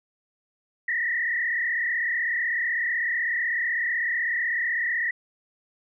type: tone with frequency modulation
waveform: sine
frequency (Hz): 1893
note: A#6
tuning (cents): +26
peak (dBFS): -23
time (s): 0.88-5.11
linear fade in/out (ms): 5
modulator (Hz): 36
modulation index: 2.5
effects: none